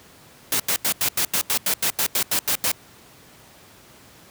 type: noise bursts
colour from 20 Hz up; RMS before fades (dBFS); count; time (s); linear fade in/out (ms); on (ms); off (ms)
white; -21; 14; 0.52-2.717; 2; 78; 85
effects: pink hiss -49 dBFS RMS until 4.3 s + high-pass 80 Hz 12 dB/octave